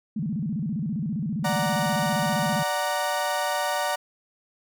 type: tone with vibrato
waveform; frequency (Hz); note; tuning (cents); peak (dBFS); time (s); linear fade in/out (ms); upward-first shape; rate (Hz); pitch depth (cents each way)
sine; 183; F#3; -19; -25; 0.16-2.63; 5; square; 15; 290
type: chord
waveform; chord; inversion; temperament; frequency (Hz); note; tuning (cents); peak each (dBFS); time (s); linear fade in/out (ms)
30% pulse; D augmented; none; equal; 587.3 / 740 / 932.3; D5 / F#5 / A#5; 0 / 0 / 0; -26; 1.44-3.96; 10
effects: none